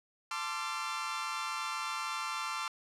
sawtooth chord, D minor seventh, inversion second, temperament equal with one note detuned, 880 / 1046.5 / 1174.7 / 1361.9 Hz, A5 / C6 / D6 / F6, 0 / 0 / 0 / -44 cents, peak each -39 / -37 / -36 / -35 dBFS, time 0.31-2.68 s, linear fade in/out 2 ms, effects low-pass 8000 Hz 12 dB/octave

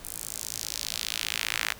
sawtooth tone with high-pass filter sweep, 55 Hz, A1, in tune, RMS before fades -33 dBFS, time 0.04-1.73 s, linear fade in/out 10 ms, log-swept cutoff 10000 to 1800 Hz, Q 1.5, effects pink hiss -48 dBFS RMS until 1.79 s

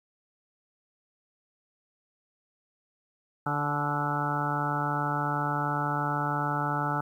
harmonic tone with a mistuned harmonic, 146.2 Hz, D3, 7 cents flat, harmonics 1 / 2 / 3 / 4 / 5 / 6 / 7 / 8 / 9 / 10, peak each -32 / -36 / -42 / -40 / -37 / -32 / -41 / -40 / -32 / -37 dBFS, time 3.46-7.01 s, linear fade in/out 5 ms, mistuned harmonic 6, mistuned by -19 cents, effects 10-bit

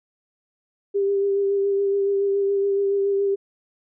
sine tone with vibrato, 397.4 Hz, G4, 24 cents sharp, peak -18 dBFS, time 0.94-3.36 s, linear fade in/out 20 ms, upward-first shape sine, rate 7.1 Hz, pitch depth 19 cents each way, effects none

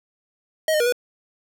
square tone with pitch steps, 631 / 611 / 477.9 / 490.3 Hz, D#5 / D#5 / A#4 / B4, +24 / -32 / +43 / -13 cents, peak -18 dBFS, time 0.68-0.924 s, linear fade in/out 2 ms, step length 61 ms, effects none

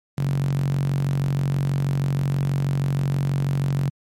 sawtooth tone with high-pass filter, 46.25 Hz, F#1, in tune, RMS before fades -22 dBFS, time 0.17-3.9 s, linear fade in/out 10 ms, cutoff 140 Hz, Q 7.5, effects MP3 64 kbps

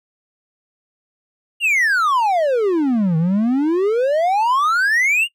triangle exponential two-way sweep, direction down then up, 2900 to 156.3 to 2900 Hz, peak -12 dBFS, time 1.6-5.28 s, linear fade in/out 50 ms, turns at 3.17 s, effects noise-tail reverb RT60 0.1 s tail -21 dB re dry

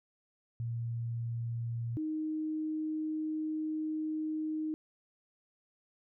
sine tone pair in turn, 116.8 / 311.2 Hz, A#2 / D#4, +4 / 0 cents, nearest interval octave + perfect fourth, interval 1696 cents, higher second, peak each -33 / -32 dBFS, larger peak second, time 0.6-1.97 / 1.97-4.74 s, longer second, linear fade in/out 0 ms, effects none

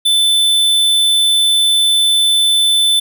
square tone, 3520 Hz, A7, in tune, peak -10 dBFS, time 0.05-3 s, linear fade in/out 10 ms, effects none

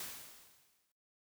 white noise with exponential decay, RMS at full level -42 dBFS, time 0-0.92 s, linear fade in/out 2 ms, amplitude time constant 200 ms, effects noise-tail reverb RT60 0.4 s tail -22 dB re dry

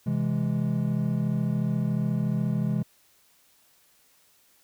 triangle chord, C augmented, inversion none, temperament equal, 130.81 / 164.81 / 207.7 Hz, C3 / E3 / G#3, 0 / 0 / 0 cents, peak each -26 dBFS, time 0.06-2.83 s, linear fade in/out 10 ms, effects white hiss -62 dBFS RMS until 4.63 s

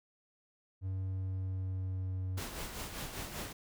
triangle tone with pitch glide, 94.7 to 93.18 Hz, F#2 to F#2, +41 to +13 cents, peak -32 dBFS, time 0.81-2.42 s, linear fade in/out 50 ms, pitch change -28 cents, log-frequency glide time 0.97-2.26 s
pink noise with tremolo, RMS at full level -40 dBFS, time 2.37-3.53 s, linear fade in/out 10 ms, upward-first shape sine, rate 5.1 Hz, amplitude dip 50%
effects none

